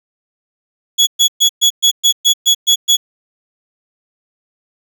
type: tone bursts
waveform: 30% pulse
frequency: 3372 Hz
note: G#7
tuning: 26 cents sharp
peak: -5 dBFS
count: 10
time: 0.98-2.97 s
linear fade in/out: 20 ms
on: 91 ms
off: 120 ms
effects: none